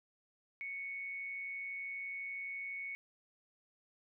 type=tone with amplitude modulation; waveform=sine; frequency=2217 Hz; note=C#7; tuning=in tune; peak=-38 dBFS; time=0.61-2.95 s; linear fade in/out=0 ms; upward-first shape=sine; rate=183 Hz; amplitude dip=35%; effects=none